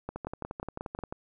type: two click trains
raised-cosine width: 1 ms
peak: -22 / -21 dBFS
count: 12 / 6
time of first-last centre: 0.16-1.125 / 0.09-0.989 s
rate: 11.4 / 5.56 Hz
effects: none